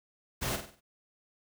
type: noise with echo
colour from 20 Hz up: pink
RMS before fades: -33 dBFS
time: 0.41-0.57 s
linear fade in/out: 20 ms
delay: 48 ms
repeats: 5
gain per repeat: -7 dB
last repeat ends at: 0.81 s
effects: none